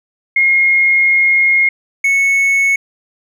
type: tone pair in turn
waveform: sine / triangle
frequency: 2146 / 2205 Hz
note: C7 / C#7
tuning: +43 / -10 cents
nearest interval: unison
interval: 47 cents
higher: second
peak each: -8 dBFS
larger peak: neither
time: 0.36-1.69 / 2.04-2.76 s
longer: first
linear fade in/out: 5 ms
effects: none